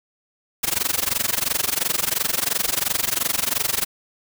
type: noise with amplitude modulation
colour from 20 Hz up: white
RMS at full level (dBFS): -19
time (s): 0.63-3.85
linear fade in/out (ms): 10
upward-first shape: sine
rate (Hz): 22.9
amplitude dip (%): 95
effects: none